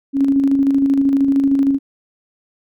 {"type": "tone with tremolo", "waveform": "sine", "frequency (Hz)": 275.2, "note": "C#4", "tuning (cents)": -12, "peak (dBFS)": -10, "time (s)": [0.13, 1.79], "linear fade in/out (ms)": 50, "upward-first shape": "square", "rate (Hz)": 13, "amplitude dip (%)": 35, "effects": []}